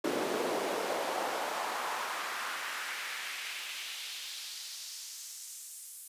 brown noise with high-pass filter sweep, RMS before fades -37 dBFS, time 0.04-6.08 s, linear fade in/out 5 ms, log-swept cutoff 340 to 9800 Hz, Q 1.6, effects high-pass 200 Hz 12 dB/octave + resampled to 32000 Hz

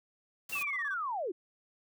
white noise, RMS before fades -44 dBFS, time 0.49-0.63 s, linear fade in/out 5 ms
sine linear sweep, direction down, 2768 to 318 Hz, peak -32 dBFS, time 0.52-1.32 s, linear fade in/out 10 ms
triangle tone bursts, 1148 Hz, D6, 40 cents flat, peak -37 dBFS, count 7, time 0.55-0.943 s, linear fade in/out 5 ms, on 39 ms, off 20 ms
effects none

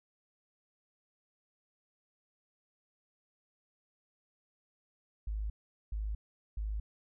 sine tone bursts, 52.5 Hz, G#1, 19 cents sharp, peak -33 dBFS, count 3, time 5.27-6.8 s, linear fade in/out 5 ms, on 230 ms, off 420 ms, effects none

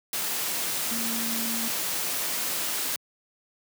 sine tone in noise, 230 Hz, A#3, 23 cents flat, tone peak -32 dBFS, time 0.91-1.68 s, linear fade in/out 2 ms, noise white, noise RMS -29 dBFS, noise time 0.13-2.96 s, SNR -6 dB, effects high-pass 150 Hz 12 dB/octave

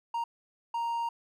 triangle tone bursts at uneven times, 932.3 Hz, A#5, in tune, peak -27 dBFS, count 2, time 0.14-0.24 / 0.74-1.09 s, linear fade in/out 5 ms, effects none

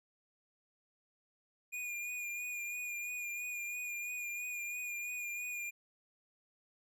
square tone with vibrato, 2435 Hz, D#7, 38 cents flat, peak -39 dBFS, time 1.72-5.71 s, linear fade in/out 20 ms, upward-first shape sine, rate 3 Hz, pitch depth 29 cents each way, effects none

